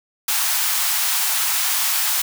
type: high-pass noise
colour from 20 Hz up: white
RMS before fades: -20 dBFS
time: 0.28-2.22 s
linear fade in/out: 5 ms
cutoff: 730 Hz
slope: 48 dB/octave
effects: none